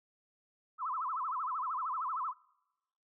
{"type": "tone with vibrato", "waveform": "sine", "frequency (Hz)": 1150, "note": "D6", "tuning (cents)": -37, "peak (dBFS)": -33, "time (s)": [0.78, 2.34], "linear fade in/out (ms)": 50, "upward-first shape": "sine", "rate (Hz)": 13, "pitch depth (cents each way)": 260, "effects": ["noise-tail reverb RT60 1.0 s tail -25 dB re dry"]}